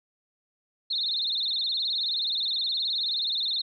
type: tone with vibrato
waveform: sine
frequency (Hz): 3923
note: B7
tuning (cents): -12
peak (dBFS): -25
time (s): 0.9-3.62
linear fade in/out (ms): 10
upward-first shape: sine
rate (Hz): 19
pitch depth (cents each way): 170
effects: none